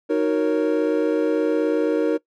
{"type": "chord", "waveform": "triangle", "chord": "D# minor seventh", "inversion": "none", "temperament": "equal", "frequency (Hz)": [311.1, 370, 466.2, 554.4], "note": ["D#4", "F#4", "A#4", "C#5"], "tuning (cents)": [0, 0, 0, 0], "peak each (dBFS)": [-20, -24, -19, -24], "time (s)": [0.09, 2.18], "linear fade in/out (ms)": 20, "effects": ["noise-tail reverb RT60 0.1 s tail -21 dB re dry"]}